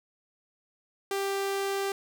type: tone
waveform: sawtooth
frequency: 393.7 Hz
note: G4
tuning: 8 cents sharp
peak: -24 dBFS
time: 1.11-1.92 s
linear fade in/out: 2 ms
effects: none